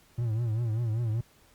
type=tone with vibrato; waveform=triangle; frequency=113.9 Hz; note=A#2; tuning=40 cents flat; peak=-24 dBFS; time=0.18-1.21 s; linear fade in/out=5 ms; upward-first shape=triangle; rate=5.1 Hz; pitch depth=130 cents each way; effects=pink hiss -61 dBFS RMS until 1.54 s + Opus 48 kbps